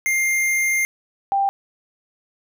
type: tone pair in turn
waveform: square / sine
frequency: 2109 / 790 Hz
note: C7 / G5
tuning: +13 / +13 cents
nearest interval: octave + perfect fourth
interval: 1700 cents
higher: first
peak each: -18 / -16 dBFS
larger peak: second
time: 0.06-0.85 / 1.32-1.49 s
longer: first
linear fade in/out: 0 ms
effects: none